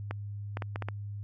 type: clicks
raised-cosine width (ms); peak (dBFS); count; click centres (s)
0.5; -20; 6; 0.11 / 0.571 / 0.622 / 0.759 / 0.823 / 0.886
effects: added 102 Hz sine -36 dBFS peak until 1.23 s